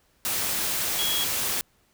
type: tone in noise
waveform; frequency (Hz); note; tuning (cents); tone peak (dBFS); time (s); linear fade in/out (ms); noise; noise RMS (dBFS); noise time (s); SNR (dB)
sine; 3322; G#7; 0; -26; 0.99-1.24; 0; white; -27; 0.25-1.61; -2
effects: pink hiss -65 dBFS RMS until 1.93 s